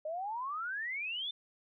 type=exponential sweep; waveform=sine; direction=up; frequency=601 to 3600 Hz; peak=-35 dBFS; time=0.05-1.31 s; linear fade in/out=5 ms; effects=none